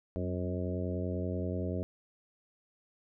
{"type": "harmonic tone with a mistuned harmonic", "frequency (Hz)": 90.4, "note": "F#2", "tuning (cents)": -40, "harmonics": [1, 2, 3, 4, 5, 6, 7], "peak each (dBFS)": [-35, -38, -40, -41, -42, -43, -43], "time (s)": [0.16, 1.83], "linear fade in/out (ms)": 0, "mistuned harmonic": 2, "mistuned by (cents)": 42, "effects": []}